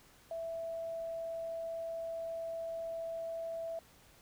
sine tone, 661 Hz, E5, 5 cents sharp, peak -37 dBFS, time 0.31-3.79 s, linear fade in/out 2 ms, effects pink hiss -62 dBFS RMS until 4.21 s

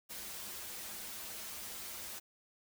white noise with comb filter, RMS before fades -45 dBFS, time 0.09-2.2 s, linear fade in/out 20 ms, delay 7 ms, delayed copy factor -0.8, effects none

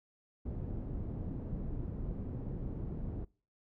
pink low-pass noise, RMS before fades -39 dBFS, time 0.45-3.25 s, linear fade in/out 10 ms, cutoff 290 Hz, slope 12 dB/octave, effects noise-tail reverb RT60 0.4 s tail -24 dB re dry

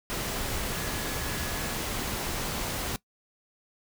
sine tone in noise, 1691 Hz, G#6, 31 cents sharp, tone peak -42 dBFS, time 0.72-1.76 s, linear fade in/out 0 ms, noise pink, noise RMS -32 dBFS, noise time 0.1-2.96 s, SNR -13 dB, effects noise-tail reverb RT60 0.1 s tail -20 dB re dry

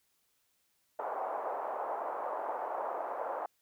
pink band-pass noise, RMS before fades -37 dBFS, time 0.99-3.46 s, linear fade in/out 2 ms, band 580 to 990 Hz, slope 24 dB/octave, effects white hiss -75 dBFS RMS until 3.61 s

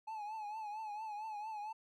triangle tone with vibrato, 855 Hz, A5, 50 cents flat, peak -39 dBFS, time 0.07-1.73 s, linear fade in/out 10 ms, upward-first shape triangle, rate 4.4 Hz, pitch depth 82 cents each way, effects none

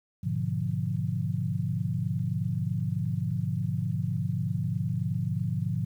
sine chord, G# diminished seventh, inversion none, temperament equal, 103.83 / 123.47 / 146.83 / 174.61 Hz, G#2 / B2 / D3 / F3, 0 / 0 / 0 / 0 cents, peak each -32 dBFS, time 0.23-5.85 s, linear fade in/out 10 ms, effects 10-bit

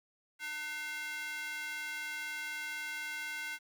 square tone with high-pass filter, 302 Hz, D4, 48 cents sharp, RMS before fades -40 dBFS, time 0.39-3.59 s, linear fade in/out 50 ms, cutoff 1800 Hz, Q 3.7, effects 11-bit

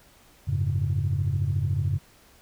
sine chord, F# suspended second, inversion none, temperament equal with one note detuned, 90.23 / 103.83 / 138.59 Hz, F#2 / G#2 / C#3, -43 / 0 / 0 cents, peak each -26 dBFS, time 0.47-1.99 s, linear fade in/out 20 ms, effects tanh soft clip ceiling -16 dBFS + pink hiss -56 dBFS RMS until 2.41 s

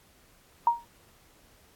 sine tone with exponential decay, 940 Hz, A#5, 14 cents sharp, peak -15 dBFS, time 0.67-0.85 s, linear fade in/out 2 ms, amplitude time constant 37 ms, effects pink hiss -60 dBFS RMS until 1.75 s + AAC 64 kbps

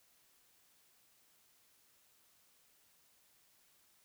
silence, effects white hiss -70 dBFS RMS until 4.04 s

